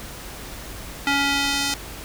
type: tone with band-pass filter sweep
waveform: square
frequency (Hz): 280.5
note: C#4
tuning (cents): +21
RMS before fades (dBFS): -22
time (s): 1.07-1.74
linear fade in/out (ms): 0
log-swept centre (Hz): 2200 to 5600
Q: 0.88
effects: added 50 Hz sine -42 dBFS peak until 2.04 s + pink hiss -37 dBFS RMS until 2.04 s